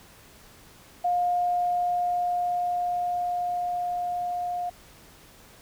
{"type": "tone with level ramp", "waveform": "sine", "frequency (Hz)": 710, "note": "F5", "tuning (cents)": 28, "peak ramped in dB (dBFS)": [-21, -27], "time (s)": [1.04, 4.7], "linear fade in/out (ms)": 10, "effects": ["pink hiss -52 dBFS RMS until 5.61 s"]}